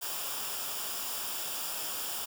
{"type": "noise with comb filter", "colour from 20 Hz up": "white", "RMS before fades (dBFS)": -36, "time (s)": [0.01, 2.26], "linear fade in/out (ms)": 20, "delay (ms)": 0.48, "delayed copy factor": -0.6, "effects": []}